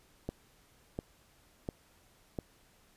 click train, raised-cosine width 2 ms, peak -22 dBFS, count 4, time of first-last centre 0.29-2.388 s, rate 1.43 Hz, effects pink hiss -65 dBFS RMS until 2.96 s + resampled to 32000 Hz

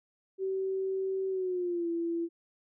sine tone with pitch glide, 382.6 to 336.9 Hz, G4 to E4, -42 to +38 cents, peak -29 dBFS, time 0.38-2.29 s, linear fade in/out 50 ms, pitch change -220 cents, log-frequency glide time 1.29-1.89 s, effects none

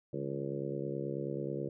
harmonic tone with a mistuned harmonic, 69.3 Hz, C#2, in tune, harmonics 2 / 3 / 4 / 5 / 6 / 7 / 8, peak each -40 / -44 / -45 / -40 / -42 / -42 / -45 dBFS, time 0.13-1.69 s, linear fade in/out 5 ms, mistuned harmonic 2, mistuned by +72 cents, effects none

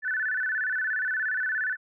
sine tone with vibrato, 1624 Hz, G#6, 39 cents flat, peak -25 dBFS, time 0.02-1.77 s, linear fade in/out 50 ms, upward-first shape square, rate 17 Hz, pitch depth 130 cents each way, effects none

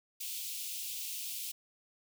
white high-pass noise, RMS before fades -40 dBFS, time 0.2-1.52 s, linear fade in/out 10 ms, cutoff 2500 Hz, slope 48 dB/octave, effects none

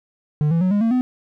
triangle tone with pitch steps, 150 / 166.44 / 184.67 / 204.9 / 227.4 / 252.3 Hz, D3 / E3 / F#3 / G#3 / A#3 / B3, +37 / +17 / -3 / -23 / -43 / +37 cents, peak -13 dBFS, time 0.41-1.01 s, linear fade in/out 0 ms, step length 100 ms, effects none

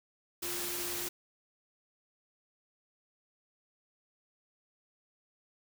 sine tone in noise, 351 Hz, F4, 9 cents sharp, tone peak -43 dBFS, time 0.42-1.09 s, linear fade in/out 10 ms, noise white, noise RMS -37 dBFS, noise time 0.42-1.09 s, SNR -9 dB, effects none

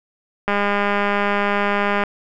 click train, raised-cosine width 0.5 ms, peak -5 dBFS, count 317, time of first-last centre 0.48-2.037 s, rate 203 Hz, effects none

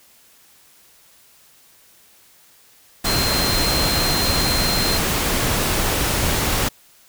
sine tone in noise, 4159 Hz, C8, 11 cents flat, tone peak -22 dBFS, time 3.06-4.98 s, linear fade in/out 10 ms, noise pink, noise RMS -20 dBFS, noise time 3.04-6.69 s, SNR -5 dB, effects white hiss -52 dBFS RMS until 7.08 s

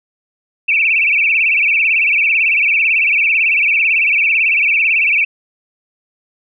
sine tone with vibrato, 2476 Hz, D#7, 9 cents flat, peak -10 dBFS, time 0.68-5.25 s, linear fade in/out 10 ms, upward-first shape sine, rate 18 Hz, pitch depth 160 cents each way, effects none

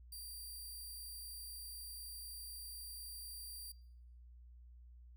10% pulse tone, 4717 Hz, D8, 7 cents sharp, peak -40 dBFS, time 0.12-3.72 s, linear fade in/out 5 ms, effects noise-tail reverb RT60 0.8 s tail -24 dB re dry + added 60 Hz sine -55 dBFS peak until 5.16 s

